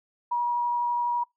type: tone with vibrato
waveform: sine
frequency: 960 Hz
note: B5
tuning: 49 cents flat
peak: -23 dBFS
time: 0.31-1.24 s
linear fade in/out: 10 ms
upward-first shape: triangle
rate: 12 Hz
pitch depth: 9 cents each way
effects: noise-tail reverb RT60 0.2 s tail -26 dB re dry